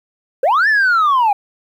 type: linear two-way sweep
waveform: sine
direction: up then down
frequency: 477.2 to 1796 to 785 Hz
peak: -8 dBFS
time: 0.43-1.33 s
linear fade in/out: 5 ms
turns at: 0.68 s
effects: tanh soft clip ceiling -9 dBFS + 8-bit